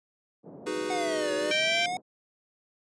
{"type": "band-pass noise", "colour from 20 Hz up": "pink", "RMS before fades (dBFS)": -46, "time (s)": [0.43, 2.02], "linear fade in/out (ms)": 50, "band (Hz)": [160, 690], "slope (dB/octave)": 24}
{"type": "chord", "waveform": "square", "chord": "G# minor seventh", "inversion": "second", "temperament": "equal", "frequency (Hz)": [311.1, 370, 415.3, 493.9], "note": ["D#4", "F#4", "G#4", "B4"], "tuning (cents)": [0, 0, 0, 0], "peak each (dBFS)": -36, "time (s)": [0.66, 1.52], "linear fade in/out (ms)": 10}
{"type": "exponential two-way sweep", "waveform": "square", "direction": "down then up", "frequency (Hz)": [740, 563, 740], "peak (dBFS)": -30, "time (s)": [0.9, 1.97], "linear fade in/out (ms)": 2, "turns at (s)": 1.34}
{"type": "harmonic tone", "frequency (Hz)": 781, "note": "G5", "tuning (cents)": -7, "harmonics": [2, 3, 4, 5, 6, 7, 8, 9], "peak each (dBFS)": [-34, -27, -30, -37, -44, -37, -46, -46], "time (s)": [1.51, 1.86], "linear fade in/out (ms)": 2}
{"effects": ["resampled to 22050 Hz"]}